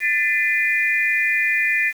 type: tone cluster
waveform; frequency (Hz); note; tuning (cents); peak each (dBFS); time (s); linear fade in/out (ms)
sine; 1771 / 2032 / 2423; A6 / B6 / D#7; +11 / +49 / -47; -21; 0-1.93; 50
effects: 7-bit